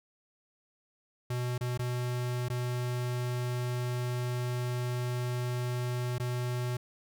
square tone with dropouts, 123.47 Hz, B2, in tune, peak -31 dBFS, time 1.3-6.77 s, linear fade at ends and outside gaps 5 ms, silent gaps 1.58-1.609 / 1.776-1.792 / 2.485-2.499 / 6.183-6.198 s, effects none

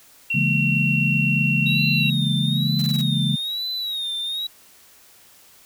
sine tone, 2732 Hz, F7, 39 cents flat, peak -20 dBFS, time 0.3-2.1 s, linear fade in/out 5 ms
sine chord, A# half-diminished seventh, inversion first, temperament just, 139.85 / 167.82 / 209.8 / 233.1 Hz, C#3 / E3 / G#3 / A#3, +16 / +31 / +18 / 0 cents, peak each -22 / -24 / -26 / -28 dBFS, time 0.34-3.36 s, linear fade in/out 10 ms
triangle tone with vibrato, 3791 Hz, A#7, 28 cents sharp, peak -23 dBFS, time 1.66-4.47 s, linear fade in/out 5 ms, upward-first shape sine, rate 1.1 Hz, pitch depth 100 cents each way
white noise bursts, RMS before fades -36 dBFS, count 5, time 2.79-3.013 s, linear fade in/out 0 ms, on 27 ms, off 22 ms
effects white hiss -51 dBFS RMS until 5.65 s

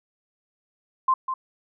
sine tone with echo, 1046.5 Hz, C6, in tune, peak -16 dBFS, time 1.08-1.14 s, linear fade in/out 5 ms, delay 200 ms, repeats 1, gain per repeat -8 dB, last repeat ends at 1.34 s, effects none

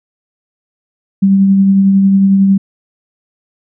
sine tone with tremolo, 195 Hz, G3, 9 cents flat, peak -4 dBFS, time 1.22-2.58 s, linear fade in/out 10 ms, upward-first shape triangle, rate 11 Hz, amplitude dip 30%, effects none

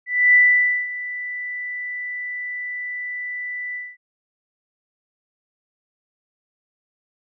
sine tone with ADSR envelope, 1980 Hz, B6, 4 cents sharp, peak -9 dBFS, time 0.06-3.97 s, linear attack 280 ms, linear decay 530 ms, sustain -17 dB, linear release 220 ms, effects none

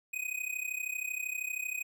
square tone with amplitude modulation, 2500 Hz, D#7, 8 cents sharp, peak -31 dBFS, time 0.13-1.83 s, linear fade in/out 10 ms, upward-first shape sine, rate 32.8 Hz, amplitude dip 85%, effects none

